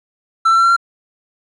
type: tone with pitch steps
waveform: triangle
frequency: 1334 / 1344.1 / 1354.2 / 1364.4 / 1374.7 Hz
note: E6 / E6 / E6 / F6 / F6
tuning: +20 / +33 / +46 / -41 / -28 cents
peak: -7 dBFS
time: 0.45-0.765 s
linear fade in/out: 10 ms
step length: 63 ms
effects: resampled to 24000 Hz + 8-bit